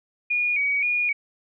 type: tone with vibrato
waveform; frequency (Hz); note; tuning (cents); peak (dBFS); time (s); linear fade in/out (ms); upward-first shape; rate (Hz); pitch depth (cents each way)
sine; 2349; D7; 0; -20; 0.3-1.13; 10; square; 1.9; 66
effects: none